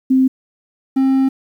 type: tone pair in turn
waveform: sine / triangle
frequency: 261.6 / 266.5 Hz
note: C4 / C4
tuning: 0 / +32 cents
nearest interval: unison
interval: 32 cents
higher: second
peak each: -9 dBFS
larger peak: neither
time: 0.1-0.28 / 0.96-1.29 s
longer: second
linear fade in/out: 10 ms
effects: 8-bit